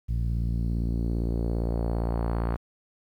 sawtooth tone with low-pass filter sweep, 57.5 Hz, A#1, 23 cents flat, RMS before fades -27 dBFS, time 0.08-2.57 s, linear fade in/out 20 ms, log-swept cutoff 120 to 1300 Hz, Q 1.3, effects 10-bit

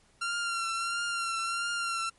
sawtooth tone with vibrato, 1375 Hz, F6, 27 cents flat, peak -26 dBFS, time 0.21-2.1 s, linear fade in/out 10 ms, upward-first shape triangle, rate 1.5 Hz, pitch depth 42 cents each way, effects pink hiss -64 dBFS RMS until 2.18 s + MP3 48 kbps

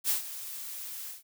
blue noise with ADSR envelope, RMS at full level -26 dBFS, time 0.04-1.23 s, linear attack 55 ms, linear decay 120 ms, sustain -14 dB, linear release 150 ms, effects none

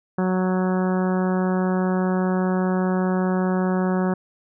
harmonic tone, 185 Hz, F#3, in tune, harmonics 1 / 2 / 3 / 4 / 5 / 6 / 7 / 8 / 9, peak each -20 / -26 / -30 / -32 / -34 / -36 / -37 / -38 / -39 dBFS, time 0.18-4.14 s, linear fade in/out 5 ms, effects none

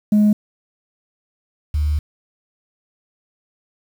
sine tone pair in turn, 209.8 / 74.86 Hz, G#3 / D2, +18 / +34 cents, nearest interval octave + tritone, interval 1784 cents, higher first, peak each -8 / -15 dBFS, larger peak first, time 0.12-0.33 / 1.74-1.99 s, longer second, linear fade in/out 5 ms, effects tanh soft clip ceiling -9 dBFS + 7-bit

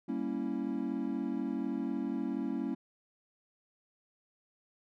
triangle chord, G diminished seventh, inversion none, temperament equal, 196 / 233.1 / 277.2 / 329.6 Hz, G3 / Bb3 / Db4 / Fb4, 0 / 0 / 0 / 0 cents, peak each -38 / -35 / -34 / -37 dBFS, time 0.08-2.75 s, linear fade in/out 10 ms, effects none

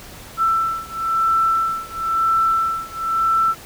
sine beating tone pair, 1332 / 1332.99 Hz, E6 / E6, +18 / +19 cents, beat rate 0.99 Hz, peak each -19 / -20 dBFS, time 0.37-3.55 s, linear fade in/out 50 ms, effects pink hiss -39 dBFS RMS until 3.65 s

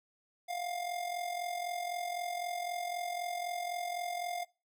square tone with amplitude modulation, 705 Hz, F5, 16 cents sharp, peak -33 dBFS, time 0.48-4.45 s, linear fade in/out 20 ms, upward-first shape sine, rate 43.9 Hz, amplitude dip 65%, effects noise-tail reverb RT60 0.3 s tail -23 dB re dry

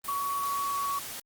sine tone in noise, 1123 Hz, C#6, 22 cents sharp, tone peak -28 dBFS, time 0.08-0.99 s, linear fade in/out 5 ms, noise white, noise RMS -39 dBFS, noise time 0.04-1.2 s, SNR +8 dB, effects Opus 24 kbps

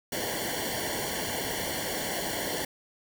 pink noise with comb filter, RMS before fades -32 dBFS, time 0.12-2.65 s, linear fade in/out 5 ms, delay 0.79 ms, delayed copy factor -1, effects none

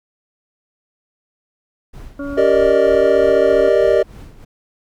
brown noise with tremolo, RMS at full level -33 dBFS, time 1.93-4.45 s, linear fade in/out 10 ms, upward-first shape sine, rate 3.2 Hz, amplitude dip 65%
harmonic tone, 282.4 Hz, C#4, 32 cents sharp, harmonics 1 / 2 / 4 / 5, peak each -24 / -29 / -38 / -35 dBFS, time 2.19-3.69 s, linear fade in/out 5 ms
triangle chord, Eb major seventh, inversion first, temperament equal, 392 / 466.2 / 587.3 / 622.3 Hz, G4 / Bb4 / D5 / Eb5, 0 / 0 / 0 / 0 cents, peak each -14 dBFS, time 2.37-4.03 s, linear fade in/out 10 ms
effects none

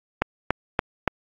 click train, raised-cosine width 0.5 ms, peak -4 dBFS, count 4, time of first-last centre 0.22-1.077 s, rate 3.5 Hz, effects AAC 64 kbps

